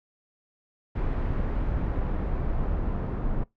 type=noise with low-pass filter sweep; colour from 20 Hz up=brown; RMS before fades=-27 dBFS; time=0.95-3.44 s; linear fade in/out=10 ms; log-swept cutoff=1800 to 1200 Hz; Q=0.79; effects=noise-tail reverb RT60 0.2 s tail -24 dB re dry